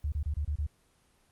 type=tone bursts; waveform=sine; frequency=73.7 Hz; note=D2; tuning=7 cents sharp; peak=-28 dBFS; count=6; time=0.04-0.666 s; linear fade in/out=5 ms; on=81 ms; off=28 ms; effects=pink hiss -67 dBFS RMS until 1.31 s + Opus 24 kbps